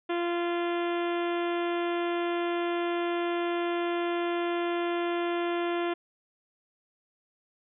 harmonic tone, 345.6 Hz, F4, 18 cents flat, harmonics 1 / 2 / 3 / 4 / 5 / 6 / 7 / 8 / 9 / 10, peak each -28 / -34 / -38 / -40 / -42 / -44 / -45 / -46 / -47 / -48 dBFS, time 0.09-5.94 s, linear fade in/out 10 ms, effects none

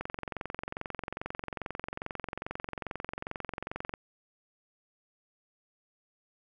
click train, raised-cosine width 0.5 ms, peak -20 dBFS, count 89, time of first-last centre 0.01-3.939 s, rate 22.4 Hz, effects none

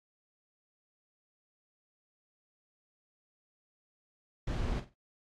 brown noise with echo, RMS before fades -33 dBFS, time 4.47-4.8 s, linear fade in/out 5 ms, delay 47 ms, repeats 3, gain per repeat -12 dB, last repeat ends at 4.941 s, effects low-pass 6000 Hz 12 dB/octave + AAC 48 kbps

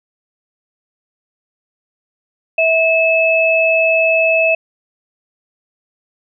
sine tone pair together, 650 / 2600 Hz, E5 / E7, -24 / -24 cents, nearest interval 2 octaves, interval 2400 cents, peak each -13 dBFS, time 2.58-4.55 s, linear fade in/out 5 ms, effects none

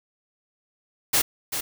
white noise with echo, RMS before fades -20 dBFS, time 1.13-1.22 s, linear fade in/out 10 ms, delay 390 ms, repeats 1, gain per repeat -8 dB, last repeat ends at 1.61 s, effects none

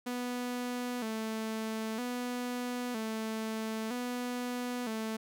sawtooth tone with vibrato, 233.1 Hz, A#3, in tune, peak -30 dBFS, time 0.06-5.17 s, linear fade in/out 10 ms, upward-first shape square, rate 0.52 Hz, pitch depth 95 cents each way, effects none

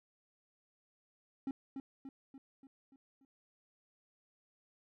triangle tone with echo, 270.2 Hz, C#4, 44 cents flat, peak -33 dBFS, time 1.47-1.51 s, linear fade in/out 2 ms, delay 290 ms, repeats 6, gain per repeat -5 dB, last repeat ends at 3.25 s, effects none

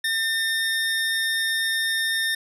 square tone pair together, 1802 / 3671 Hz, A6 / A#7, +41 / -27 cents, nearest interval octave, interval 1232 cents, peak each -24 / -27 dBFS, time 0.04-2.35 s, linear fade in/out 5 ms, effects resampled to 32000 Hz

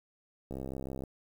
click train, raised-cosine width 2 ms, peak -26 dBFS, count 36, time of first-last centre 0.51-1.037 s, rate 66.4 Hz, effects 9-bit

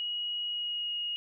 sine tone with pitch glide, 2900 to 2875 Hz, F#7 to F7, -35 to +50 cents, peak -31 dBFS, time 0-1.16 s, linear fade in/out 0 ms, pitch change -15 cents, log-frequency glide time 0.47-0.95 s, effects none

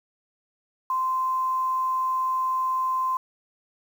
sine tone, 1038 Hz, C6, 14 cents flat, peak -22 dBFS, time 0.9-3.17 s, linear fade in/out 2 ms, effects 8-bit

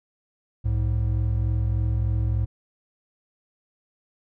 triangle tone pair together, 63.6 / 106.96 Hz, C2 / A2, -48 / -49 cents, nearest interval major sixth, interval 899 cents, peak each -22 / -21 dBFS, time 0.64-2.46 s, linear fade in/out 20 ms, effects none

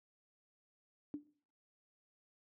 sine tone with exponential decay, 292.9 Hz, D4, 5 cents flat, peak -35 dBFS, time 1.14-1.27 s, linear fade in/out 0 ms, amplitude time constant 28 ms, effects noise-tail reverb RT60 0.5 s tail -19 dB re dry + high-pass 100 Hz 12 dB/octave

